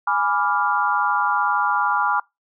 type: chord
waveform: sine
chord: G# diminished seventh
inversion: none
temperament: equal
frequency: 830.6 / 987.8 / 1174.7 / 1396.9 Hz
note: G#5 / B5 / D6 / F6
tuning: 0 / 0 / 0 / 0 cents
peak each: -23 dBFS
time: 0.07-2.2 s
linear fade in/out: 5 ms
effects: noise-tail reverb RT60 0.2 s tail -24 dB re dry